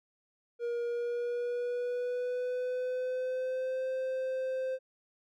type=tone with pitch glide; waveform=triangle; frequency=474.6 to 520.6 Hz; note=A#4 to C5; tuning=+31 to -9 cents; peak=-29 dBFS; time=0.59-4.79 s; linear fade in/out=50 ms; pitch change=+160 cents; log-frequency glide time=0.85-3.88 s; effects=none